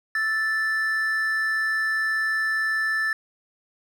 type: tone pair together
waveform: triangle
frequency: 1318.5 / 1758.3 Hz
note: E6 / A6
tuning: 0 / -2 cents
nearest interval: perfect fourth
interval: 498 cents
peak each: -31 / -20 dBFS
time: 0.15-3.13 s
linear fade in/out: 2 ms
effects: none